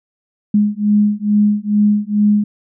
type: beating tone pair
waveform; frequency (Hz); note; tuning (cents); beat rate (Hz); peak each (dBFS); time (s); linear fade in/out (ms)
sine; 207 / 209.3; G#3 / G#3; -5 / +14; 2.3; -14; 0.54-2.44; 5
effects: none